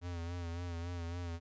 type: tone with vibrato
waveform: square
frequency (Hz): 86.1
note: F2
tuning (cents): -24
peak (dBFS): -39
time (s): 0.01-1.4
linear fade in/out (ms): 50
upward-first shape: sine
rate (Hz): 3.6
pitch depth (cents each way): 48
effects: resampled to 16000 Hz